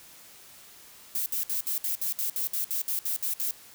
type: noise bursts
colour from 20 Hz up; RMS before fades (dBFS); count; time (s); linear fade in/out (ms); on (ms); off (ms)
violet; -29; 14; 1.15-3.509; 0; 110; 63
effects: white hiss -51 dBFS RMS until 3.74 s